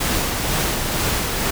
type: noise with tremolo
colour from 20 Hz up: pink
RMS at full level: -20 dBFS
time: 0-1.51 s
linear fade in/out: 10 ms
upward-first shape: sine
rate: 2.1 Hz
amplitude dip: 30%
effects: none